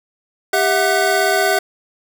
square tone cluster, 395.6 / 654 / 731 / 1507 Hz, G4 / E5 / F#5 / F#6, +16 / -14 / -21 / +31 cents, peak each -20 dBFS, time 0.53-1.59 s, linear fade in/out 5 ms, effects none

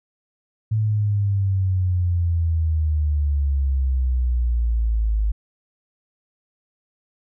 sine exponential sweep, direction down, 110 to 51.91 Hz, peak -17 dBFS, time 0.71-5.32 s, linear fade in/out 10 ms, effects none

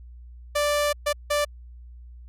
sawtooth tone bursts at uneven times, 587 Hz, D5, 1 cent flat, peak -17 dBFS, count 3, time 0.55-0.93 / 1.06-1.13 / 1.3-1.45 s, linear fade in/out 10 ms, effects added 60 Hz sine -41 dBFS peak until 2.28 s + resampled to 32000 Hz

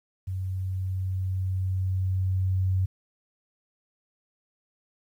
sine tone with level ramp, 93.8 Hz, F#2, 24 cents sharp, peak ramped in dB -28 to -21 dBFS, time 0.27-2.86 s, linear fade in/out 10 ms, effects 10-bit

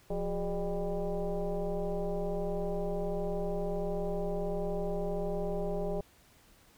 sine tone with frequency modulation, 214.7 Hz, A3, 42 cents flat, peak -30 dBFS, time 0.1-6.01 s, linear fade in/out 5 ms, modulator 194 Hz, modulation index 2.4, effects pink hiss -62 dBFS RMS until 6.77 s

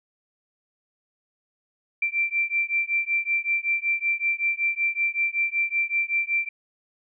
sine beating tone pair, 2349 / 2354.3 Hz, D7 / D7, 0 / +4 cents, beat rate 5.3 Hz, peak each -25 dBFS, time 2.02-6.49 s, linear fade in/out 5 ms, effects none

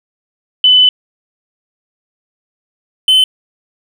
sine / triangle tone pair in turn, 3009 / 3051 Hz, F#7 / G7, +28 / -48 cents, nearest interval unison, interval 24 cents, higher second, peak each -4 dBFS, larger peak neither, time 0.64-0.89 / 3.08-3.24 s, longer first, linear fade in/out 2 ms, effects none

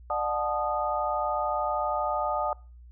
sine tone cluster, 598 / 731 / 871 / 1234 Hz, D5 / F#5 / A5 / D#6, +31 / -21 / -18 / -15 cents, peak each -31 dBFS, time 0.1-2.53 s, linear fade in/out 2 ms, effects noise-tail reverb RT60 0.4 s tail -25 dB re dry + added 60 Hz sine -46 dBFS peak until 2.91 s

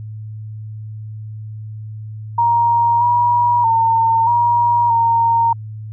sine tone with pitch steps, 939 / 960 / 909 / 951 / 924 Hz, A#5 / B5 / A#5 / A#5 / A#5, +12 / -49 / -44 / +34 / -16 cents, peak -11 dBFS, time 2.38-5.53 s, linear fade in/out 5 ms, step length 630 ms, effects added 108 Hz sine -27 dBFS peak until 5.92 s

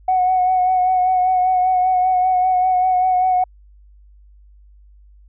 sine tone with vibrato, 738 Hz, F#5, 5 cents flat, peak -12 dBFS, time 0.08-3.44 s, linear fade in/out 5 ms, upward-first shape sine, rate 5.1 Hz, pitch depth 26 cents each way, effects tanh soft clip ceiling -8 dBFS + added 50 Hz sine -44 dBFS peak until 5.28 s

